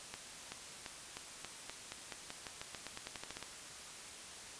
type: accelerating click train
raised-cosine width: 0.2 ms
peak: -25 dBFS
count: 20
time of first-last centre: 0.14-3.427 s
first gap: 380 ms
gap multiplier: 0.9
effects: white hiss -50 dBFS RMS until 4.59 s + resampled to 22050 Hz